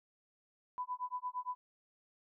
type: tone with tremolo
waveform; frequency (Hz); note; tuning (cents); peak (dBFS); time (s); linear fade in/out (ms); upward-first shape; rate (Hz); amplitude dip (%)
sine; 997; B5; +16; -34; 0.78-1.55; 0; sine; 8.7; 100
effects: none